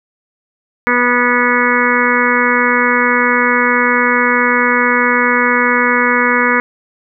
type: harmonic tone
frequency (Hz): 244.6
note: B3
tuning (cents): -16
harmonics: 1 / 2 / 4 / 5 / 6 / 7 / 8 / 9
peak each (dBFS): -18 / -18 / -18 / -18 / -18 / -18 / -18 / -18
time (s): 0.87-6.6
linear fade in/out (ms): 0
effects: none